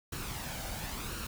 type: noise with flanger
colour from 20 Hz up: pink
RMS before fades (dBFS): -39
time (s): 0.12-1.27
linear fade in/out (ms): 5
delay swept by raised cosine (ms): 0.71 to 1.36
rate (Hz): 0.95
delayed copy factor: +0.5
effects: none